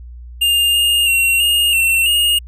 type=tone with pitch steps; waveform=square; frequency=2809 / 2831 / 2740 / 2841 / 2707 / 2852 Hz; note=F7 / F7 / F7 / F7 / E7 / F7; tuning=+9 / +23 / -34 / +29 / +45 / +36 cents; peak=-12 dBFS; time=0.41-2.39 s; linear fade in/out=10 ms; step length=330 ms; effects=added 60 Hz sine -31 dBFS peak until 2.47 s